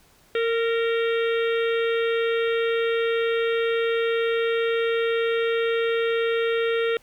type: harmonic tone with a mistuned harmonic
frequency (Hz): 459.5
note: A#4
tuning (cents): -25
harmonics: 1 / 3 / 4 / 5 / 6 / 7 / 8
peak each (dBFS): -21 / -31 / -33 / -35 / -37 / -38 / -39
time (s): 0.35-6.97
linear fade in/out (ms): 2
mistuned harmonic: 4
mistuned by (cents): +23
effects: pink hiss -57 dBFS RMS until 7.02 s